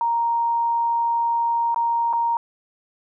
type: tone with dropouts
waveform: sine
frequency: 933 Hz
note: A#5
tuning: 1 cent sharp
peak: -18 dBFS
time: 0.01-2.37 s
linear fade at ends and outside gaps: 1 ms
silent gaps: 1.745-1.76 / 2.129-2.134 s
effects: none